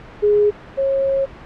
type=tone pair in turn; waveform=sine; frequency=415.3 / 543.3 Hz; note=G#4 / C#5; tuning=0 / -35 cents; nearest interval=perfect fourth; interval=465 cents; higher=second; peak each=-11 / -15 dBFS; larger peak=first; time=0.22-0.51 / 0.77-1.26 s; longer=second; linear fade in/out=20 ms; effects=pink hiss -38 dBFS RMS until 1.45 s + low-pass 2000 Hz 12 dB/octave